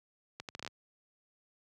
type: accelerating click train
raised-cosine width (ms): 0.2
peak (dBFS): -23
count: 8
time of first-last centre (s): 0.4-0.676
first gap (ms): 88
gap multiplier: 0.71
effects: high-pass 80 Hz 12 dB/octave